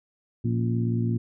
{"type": "harmonic tone with a mistuned harmonic", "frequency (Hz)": 58.1, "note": "A#1", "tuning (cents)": -5, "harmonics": [2, 3, 4, 5, 6], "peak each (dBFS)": [-24, -33, -28, -36, -35], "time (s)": [0.44, 1.18], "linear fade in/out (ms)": 10, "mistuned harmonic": 5, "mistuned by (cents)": -74, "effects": []}